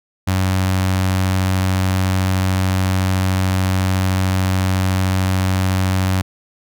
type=tone with notch filter; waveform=sawtooth; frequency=93.7 Hz; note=F#2; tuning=22 cents sharp; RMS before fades=-17 dBFS; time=0.27-6.22 s; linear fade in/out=10 ms; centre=420 Hz; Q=1.5; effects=none